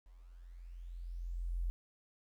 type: tone with level ramp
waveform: sine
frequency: 43.24 Hz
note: F1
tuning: 16 cents flat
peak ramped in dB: -55 to -32 dBFS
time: 0.06-1.7 s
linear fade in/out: 0 ms
effects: 12-bit